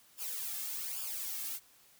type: noise with flanger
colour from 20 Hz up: blue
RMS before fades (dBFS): -39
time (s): 0.17-1.6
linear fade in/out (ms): 50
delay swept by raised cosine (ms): 0.49 to 2.09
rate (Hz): 1.2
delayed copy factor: -0.75
effects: white hiss -63 dBFS RMS until 1.99 s